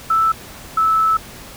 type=tone pair in turn; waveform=sine; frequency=1318.5 / 1307.9 Hz; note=E6 / E6; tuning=0 / -14 cents; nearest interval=unison; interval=14 cents; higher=first; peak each=-12 dBFS; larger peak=neither; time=0.1-0.32 / 0.77-1.17 s; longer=second; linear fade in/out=5 ms; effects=pink hiss -37 dBFS RMS until 1.56 s